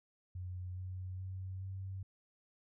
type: tone with pitch steps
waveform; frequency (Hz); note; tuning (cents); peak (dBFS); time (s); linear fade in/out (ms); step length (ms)
sine; 90.9 / 92.44 / 94 / 95.58; F#2 / F#2 / F#2 / G2; -30 / -1 / +28 / -43; -40; 0.35-2.03; 5; 420
effects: none